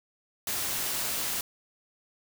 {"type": "noise", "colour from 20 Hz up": "white", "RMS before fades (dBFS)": -31, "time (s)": [0.47, 1.41], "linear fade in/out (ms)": 2, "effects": []}